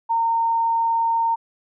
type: tone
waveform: sine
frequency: 917 Hz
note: A#5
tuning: 29 cents flat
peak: -17 dBFS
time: 0.09-1.36 s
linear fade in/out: 20 ms
effects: none